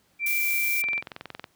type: tone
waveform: sine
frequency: 2349 Hz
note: D7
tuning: in tune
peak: -24 dBFS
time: 0.19-1.02 s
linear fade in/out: 50 ms
type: noise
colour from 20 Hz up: violet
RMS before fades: -29 dBFS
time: 0.26-0.82 s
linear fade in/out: 5 ms
type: click train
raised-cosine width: 0.3 ms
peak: -20 dBFS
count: 14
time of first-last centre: 0.84-1.442 s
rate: 21.6 Hz
effects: pink hiss -65 dBFS RMS until 1.55 s + high-pass 80 Hz 12 dB/octave